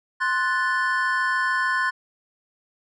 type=chord; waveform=triangle; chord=F# diminished; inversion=second; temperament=equal with one note detuned; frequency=1046.5 / 1480 / 1752.9 Hz; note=C6 / F#6 / A6; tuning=0 / 0 / -7 cents; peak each=-23 dBFS; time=0.2-1.91 s; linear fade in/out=20 ms; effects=resampled to 22050 Hz